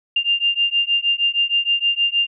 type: beating tone pair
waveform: sine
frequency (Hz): 2794 / 2800.4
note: F7 / F7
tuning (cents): 0 / +4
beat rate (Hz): 6.4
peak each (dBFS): -19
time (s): 0.16-2.27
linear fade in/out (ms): 5
effects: none